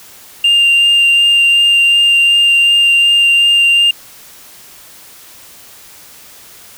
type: tone with vibrato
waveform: sine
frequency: 2794 Hz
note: F7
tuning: in tune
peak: -4 dBFS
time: 0.44-3.91 s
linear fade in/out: 5 ms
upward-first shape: sine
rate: 2.7 Hz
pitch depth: 9 cents each way
effects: tanh soft clip ceiling -5 dBFS + white hiss -38 dBFS RMS until 6.77 s